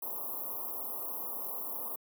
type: band-stop noise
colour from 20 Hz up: white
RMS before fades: -38 dBFS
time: 0.02-1.96 s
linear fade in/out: 5 ms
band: 1200 to 11000 Hz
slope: 96 dB/octave
effects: high-pass 300 Hz 12 dB/octave